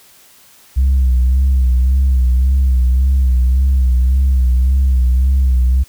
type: tone with vibrato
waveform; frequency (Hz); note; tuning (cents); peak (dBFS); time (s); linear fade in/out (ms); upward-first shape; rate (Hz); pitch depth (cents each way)
sine; 64.5; C2; -24; -7; 0.76-5.84; 20; sine; 1.8; 64
effects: tanh soft clip ceiling -7 dBFS + white hiss -46 dBFS RMS until 5.88 s